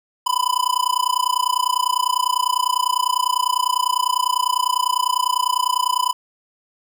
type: tone with amplitude modulation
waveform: square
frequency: 999 Hz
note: B5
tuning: 20 cents sharp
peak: -14 dBFS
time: 0.26-6.13 s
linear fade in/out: 10 ms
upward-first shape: sine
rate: 30 Hz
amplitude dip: 100%
effects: none